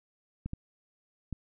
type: clicks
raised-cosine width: 5 ms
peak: -23 dBFS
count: 3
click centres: 0.46 / 0.534 / 1.327 s
effects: none